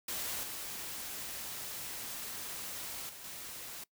white noise with level steps, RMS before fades -38 / -42 / -49 / -45 dBFS, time 0.08-3.84 s, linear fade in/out 5 ms, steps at 0.43 / 3.09 / 3.24 s, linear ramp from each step 2 ms, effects noise-tail reverb RT60 0.1 s tail -22 dB re dry

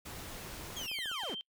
pink noise, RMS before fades -45 dBFS, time 0.05-0.87 s, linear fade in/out 10 ms
clicks, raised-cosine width 1 ms, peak -36 dBFS, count 9, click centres 0.655 / 0.703 / 0.814 / 0.915 / 0.988 / 1.058 / 1.115 / 1.235 / 1.297 s
30% pulse linear sweep, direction down, 3349 to 155.3 Hz, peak -36 dBFS, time 0.76-1.35 s, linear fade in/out 10 ms
sine tone, 3136 Hz, G7, in tune, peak -38 dBFS, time 0.88-1.41 s, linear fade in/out 0 ms
effects noise-tail reverb RT60 0.1 s tail -25 dB re dry

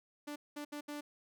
sawtooth tone bursts at uneven times, 293.7 Hz, D4, in tune, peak -37 dBFS, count 4, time 0.27-0.36 / 0.56-0.65 / 0.72-0.81 / 0.88-1.01 s, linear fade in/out 10 ms, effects none

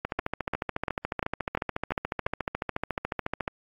two click trains, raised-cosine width 0.5 ms, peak -12 / -13 dBFS, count 7 / 49, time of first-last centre 0.19-2.266 / 0.05-3.479 s, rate 2.89 / 14 Hz, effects AAC 32 kbps

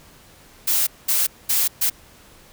blue noise bursts at uneven times, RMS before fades -19 dBFS, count 4, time 0.67-0.87 / 1.08-1.27 / 1.49-1.68 / 1.81-1.9 s, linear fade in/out 10 ms, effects pink hiss -49 dBFS RMS until 2.52 s

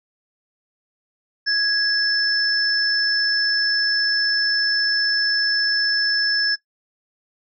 sine tone pair together, 1661.2 / 5285 Hz, G#6 / E8, 0 / +4 cents, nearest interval octave + minor sixth, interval 2004 cents, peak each -20 dBFS, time 1.46-6.56 s, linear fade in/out 20 ms, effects noise-tail reverb RT60 0.1 s tail -17 dB re dry

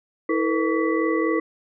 sine tone cluster, 324.8 / 450.3 / 494.2 / 1135 / 1980 Hz, E4 / A4 / B4 / C#6 / B6, -26 / +40 / +1 / +41 / +4 cents, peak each -22 / -25 / -27 / -29 / -30 dBFS, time 0.29-1.4 s, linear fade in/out 5 ms, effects none

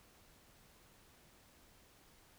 silence, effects pink hiss -65 dBFS RMS until 2.38 s

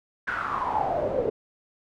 brown noise with band-pass filter sweep, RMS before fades -27 dBFS, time 0.27-1.3 s, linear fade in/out 10 ms, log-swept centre 1600 to 430 Hz, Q 8.3, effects none

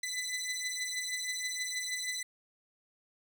15% pulse beating tone pair, 2000 / 2006.3 Hz, B6 / B6, +21 / +27 cents, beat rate 6.3 Hz, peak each -31 dBFS, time 0.03-2.23 s, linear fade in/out 5 ms, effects none

